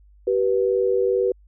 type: tone pair together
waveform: sine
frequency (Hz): 385.2 / 487.4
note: G4 / B4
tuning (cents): -30 / -23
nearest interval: major third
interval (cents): 407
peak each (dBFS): -20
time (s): 0.27-1.32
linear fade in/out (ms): 5
effects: added 50 Hz sine -49 dBFS peak until 1.47 s